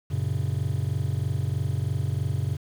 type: chord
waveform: triangle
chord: F# major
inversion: none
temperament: just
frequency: 92.5 / 115.62 / 138.75 Hz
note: F#2 / A#2 / C#3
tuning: 0 / -14 / +2 cents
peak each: -25 dBFS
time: 0.1-2.57 s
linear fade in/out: 20 ms
effects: tanh soft clip ceiling -18 dBFS + 8-bit